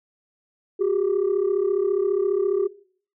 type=tone pair together; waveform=sine; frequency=369.9 / 404.6 Hz; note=F#4 / G#4; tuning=0 / -45 cents; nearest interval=major second; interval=155 cents; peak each=-20 dBFS; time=0.79-2.68 s; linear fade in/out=20 ms; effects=noise-tail reverb RT60 0.5 s tail -21 dB re dry + tanh soft clip ceiling -15 dBFS